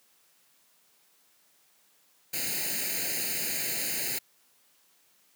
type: noise with comb filter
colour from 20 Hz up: white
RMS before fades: -31 dBFS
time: 2.33-4.19 s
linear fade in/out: 10 ms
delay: 0.44 ms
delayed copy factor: +0.95
effects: white hiss -65 dBFS RMS until 5.35 s + high-pass 150 Hz 12 dB/octave